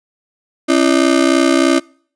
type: ring-modulated tone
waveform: 35% pulse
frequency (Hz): 304.1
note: D#4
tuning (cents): -40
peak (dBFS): -5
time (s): 0.68-1.8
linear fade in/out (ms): 20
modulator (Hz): 31.6
effects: noise-tail reverb RT60 0.5 s tail -25 dB re dry + resampled to 22050 Hz